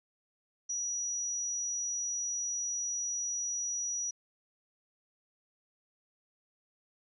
sine tone, 5830 Hz, F#8, 26 cents flat, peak -32 dBFS, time 0.69-4.11 s, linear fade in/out 10 ms, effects none

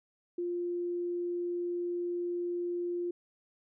sine tone, 350 Hz, F4, 4 cents sharp, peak -31 dBFS, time 0.38-3.11 s, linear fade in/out 5 ms, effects none

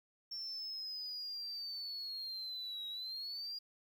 sine linear two-way sweep, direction down then up, 5430 to 3821 to 4836 Hz, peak -39 dBFS, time 0.31-3.59 s, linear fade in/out 10 ms, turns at 2.88 s, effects tanh soft clip ceiling -38 dBFS + 11-bit

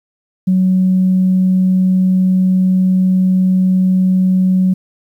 sine tone, 185.9 Hz, F#3, 8 cents sharp, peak -8 dBFS, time 0.47-4.74 s, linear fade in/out 10 ms, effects tanh soft clip ceiling -4 dBFS + 8-bit

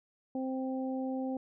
harmonic tone, 261.6 Hz, C4, in tune, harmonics 1 / 2 / 3, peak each -33 / -39 / -43 dBFS, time 0.35-1.37 s, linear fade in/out 2 ms, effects none

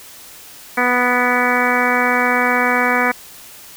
harmonic tone with a mistuned harmonic, 246.9 Hz, B3, in tune, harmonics 1 / 2 / 3 / 4 / 5 / 6 / 7 / 8 / 9, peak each -22 / -22 / -22 / -22 / -22 / -22 / -22 / -22 / -22 dBFS, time 0.77-3.12 s, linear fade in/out 10 ms, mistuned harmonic 9, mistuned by +33 cents, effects white hiss -39 dBFS RMS until 3.76 s

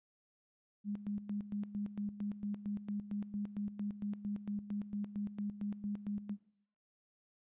sine tone with tremolo, 205.2 Hz, G#3, 21 cents flat, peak -35 dBFS, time 0.84-6.37 s, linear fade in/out 50 ms, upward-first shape square, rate 4.4 Hz, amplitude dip 75%, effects noise-tail reverb RT60 0.7 s tail -20 dB re dry + resampled to 8000 Hz

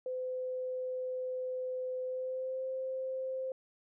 sine tone with pitch glide, 510 to 522.5 Hz, C5 to C5, -44 to -2 cents, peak -34 dBFS, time 0.06-3.52 s, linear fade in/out 2 ms, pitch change +42 cents, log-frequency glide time 2.04-2.65 s, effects none

